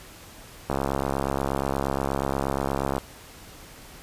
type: click train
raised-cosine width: 1 ms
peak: -11 dBFS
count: 157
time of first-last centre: 0.7-2.981 s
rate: 68.4 Hz
effects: pink hiss -46 dBFS RMS until 4.02 s + resampled to 32000 Hz